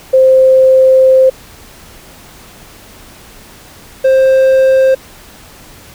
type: tone pair in turn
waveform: sine / triangle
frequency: 523.3 / 527.9 Hz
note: C5 / C5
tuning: 0 / +15 cents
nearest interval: unison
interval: 15 cents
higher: second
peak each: -3 dBFS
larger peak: neither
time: 0.13-1.3 / 4.04-4.95 s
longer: first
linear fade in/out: 10 ms
effects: pink hiss -37 dBFS RMS until 5.94 s